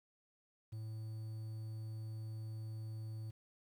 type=tone with quantisation; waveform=triangle; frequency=110 Hz; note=A2; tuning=in tune; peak=-40 dBFS; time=0.72-3.31 s; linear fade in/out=10 ms; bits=11; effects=none